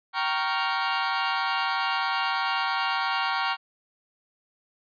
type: chord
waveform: sawtooth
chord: G half-diminished seventh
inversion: none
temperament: equal with one note detuned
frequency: 775.4 / 932.3 / 1108.7 / 1396.9 Hz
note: G5 / Bb5 / Db6 / F6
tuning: -19 / 0 / 0 / 0 cents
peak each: -26 dBFS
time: 0.13-3.57 s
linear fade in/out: 50 ms
effects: resampled to 11025 Hz